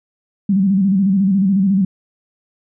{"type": "tone with vibrato", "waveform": "sine", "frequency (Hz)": 193.8, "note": "G3", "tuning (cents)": -20, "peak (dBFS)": -11, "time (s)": [0.49, 1.85], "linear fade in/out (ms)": 5, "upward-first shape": "square", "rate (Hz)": 14, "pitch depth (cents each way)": 72, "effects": []}